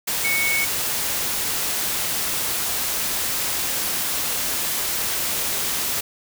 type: tone in noise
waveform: sine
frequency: 2217 Hz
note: C#7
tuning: in tune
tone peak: -20 dBFS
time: 0.24-0.65 s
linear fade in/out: 10 ms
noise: white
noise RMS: -24 dBFS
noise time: 0.07-6.01 s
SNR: +1 dB
effects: none